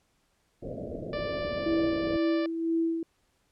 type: low-pass noise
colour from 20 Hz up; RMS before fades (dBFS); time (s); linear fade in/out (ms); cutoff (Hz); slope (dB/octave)
white; -37; 0.62-2.17; 10; 650; 96
type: harmonic tone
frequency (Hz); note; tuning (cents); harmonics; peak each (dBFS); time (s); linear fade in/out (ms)
587.3; D5; 0; 1 / 2 / 3 / 4 / 5 / 6 / 7 / 8 / 9; -32 / -41 / -42 / -45 / -49 / -50 / -52 / -50 / -56; 1.13-2.46; 2
type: tone with tremolo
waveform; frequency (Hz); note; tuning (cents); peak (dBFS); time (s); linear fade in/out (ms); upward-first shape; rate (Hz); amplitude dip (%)
sine; 329.6; E4; 0; -23; 1.66-3.03; 2; sine; 2; 55
effects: pink hiss -71 dBFS RMS until 3.51 s + low-pass 11000 Hz 12 dB/octave